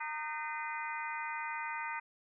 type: harmonic tone with a mistuned harmonic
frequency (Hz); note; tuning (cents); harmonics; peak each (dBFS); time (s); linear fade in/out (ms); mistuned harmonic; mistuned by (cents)
306.6; D#4; -25; 3 / 4 / 5 / 6 / 7 / 8; -40 / -44 / -44 / -49 / -43 / -46; 0-2; 10; 7; -88
effects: none